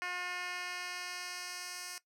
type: tone with band-pass filter sweep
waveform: 10% pulse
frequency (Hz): 358.5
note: F4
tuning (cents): +45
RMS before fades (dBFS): -41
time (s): 0.02-1.98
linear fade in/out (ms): 0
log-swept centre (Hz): 2200 to 7100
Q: 0.95
effects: noise-tail reverb RT60 0.1 s tail -18 dB re dry

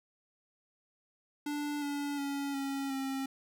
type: tone with pitch steps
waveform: square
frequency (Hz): 293 / 286.8 / 280.7 / 274.8 / 269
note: D4 / D4 / C#4 / C#4 / C4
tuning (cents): -4 / -41 / +22 / -15 / +48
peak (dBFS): -34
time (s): 1.46-3.26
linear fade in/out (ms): 5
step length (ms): 360
effects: none

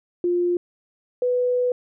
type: tone pair in turn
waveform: sine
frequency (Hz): 351.8 / 495.4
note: F4 / B4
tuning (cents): +13 / +5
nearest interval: tritone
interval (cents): 592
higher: second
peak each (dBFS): -18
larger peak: neither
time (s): 0.24-0.57 / 1.22-1.72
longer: second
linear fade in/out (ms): 2
effects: none

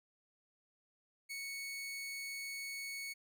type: tone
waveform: sawtooth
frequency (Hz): 2217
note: C#7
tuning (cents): 0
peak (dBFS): -38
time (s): 1.29-3.14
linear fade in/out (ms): 20
effects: none

